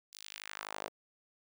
sawtooth tone with high-pass filter sweep, 52 Hz, G#1, 3 cents sharp, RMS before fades -45 dBFS, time 0.12-0.89 s, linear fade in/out 20 ms, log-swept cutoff 5200 to 520 Hz, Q 1.4, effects none

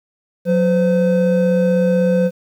triangle tone pair together, 182.34 / 511 Hz, F#3 / C5, -25 / -41 cents, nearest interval octave + tritone, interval 1784 cents, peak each -13 dBFS, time 0.45-2.31 s, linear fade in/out 50 ms, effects 8-bit

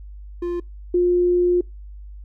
triangle / sine tone pair in turn, 349.2 / 354.7 Hz, F4 / F4, 0 / +27 cents, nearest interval unison, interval 27 cents, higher second, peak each -20 / -14 dBFS, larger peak second, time 0.42-0.6 / 0.94-1.61 s, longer second, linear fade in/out 5 ms, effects noise-tail reverb RT60 0.2 s tail -24 dB re dry + added 50 Hz sine -35 dBFS peak until 2.24 s

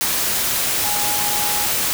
sine tone in noise, 830.6 Hz, G#5, in tune, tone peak -26 dBFS, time 0.84-1.66 s, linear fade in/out 0 ms, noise white, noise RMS -20 dBFS, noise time 0.01-1.93 s, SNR -9 dB, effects none

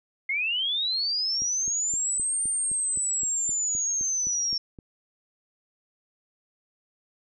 sine linear two-way sweep, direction up then down, 2093 to 8890 to 5450 Hz, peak -24 dBFS, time 0.29-4.58 s, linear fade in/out 5 ms, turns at 2.44 s
click train, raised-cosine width 3 ms, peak -30 dBFS, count 14, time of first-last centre 1.42-4.788 s, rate 3.86 Hz
effects none

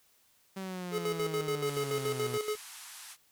sawtooth exponential sweep, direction down, 193.3 to 121.3 Hz, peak -33 dBFS, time 0.56-2.38 s, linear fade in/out 10 ms
square tone with tremolo, 425.2 Hz, G#4, 41 cents sharp, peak -30 dBFS, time 0.91-2.57 s, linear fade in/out 50 ms, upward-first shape square, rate 7 Hz, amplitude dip 65%
white band-pass noise, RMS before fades -48 dBFS, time 1.63-3.17 s, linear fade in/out 50 ms, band 780 to 12000 Hz, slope 48 dB/octave
effects white hiss -67 dBFS RMS until 3.31 s

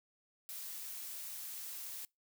blue noise, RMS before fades -45 dBFS, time 0.49-2.05 s, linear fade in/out 0 ms, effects noise-tail reverb RT60 0.2 s tail -25 dB re dry

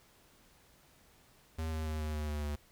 square tone with pitch steps, 80 / 78.9 / 77.81 / 76.74 / 75.68 / 74.64 / 73.62 Hz, D#2 / D#2 / D#2 / D#2 / D#2 / D2 / D2, +49 / +25 / +1 / -23 / -47 / +29 / +5 cents, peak -35 dBFS, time 1.58-2.56 s, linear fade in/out 10 ms, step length 140 ms, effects pink hiss -64 dBFS RMS until 2.71 s

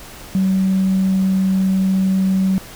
sine tone, 190.1 Hz, F#3, 47 cents sharp, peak -12 dBFS, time 0.35-2.58 s, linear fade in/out 0 ms, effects tanh soft clip ceiling -9 dBFS + pink hiss -37 dBFS RMS until 2.75 s

